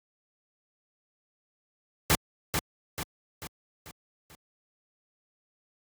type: noise with echo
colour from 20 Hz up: pink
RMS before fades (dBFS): -21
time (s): 2.1-2.15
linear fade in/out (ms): 0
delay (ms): 440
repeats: 5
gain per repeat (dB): -6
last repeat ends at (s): 4.35
effects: high-pass 60 Hz 12 dB/octave + Opus 48 kbps